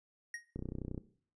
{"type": "tone with exponential decay", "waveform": "square", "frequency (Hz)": 1875, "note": "A#6", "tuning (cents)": 10, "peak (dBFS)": -37, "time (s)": [0.34, 0.45], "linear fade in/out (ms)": 2, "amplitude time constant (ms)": 23}
{"type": "click train", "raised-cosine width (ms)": 3, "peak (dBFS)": -27, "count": 14, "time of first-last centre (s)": [0.56, 0.978], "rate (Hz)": 31.1}
{"effects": ["noise-tail reverb RT60 0.5 s tail -17 dB re dry", "resampled to 22050 Hz"]}